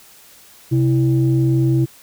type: tone pair together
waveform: sine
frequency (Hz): 130.8 / 329.6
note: C3 / E4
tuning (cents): 0 / 0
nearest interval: octave + major third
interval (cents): 1600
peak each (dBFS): -13 / -17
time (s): 0.71-1.86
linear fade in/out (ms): 20
effects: tanh soft clip ceiling -6 dBFS + white hiss -46 dBFS RMS until 2.02 s